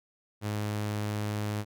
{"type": "tone", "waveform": "sawtooth", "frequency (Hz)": 104.9, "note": "G#2", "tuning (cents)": 18, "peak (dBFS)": -26, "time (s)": [0.41, 1.65], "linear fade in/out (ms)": 50, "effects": []}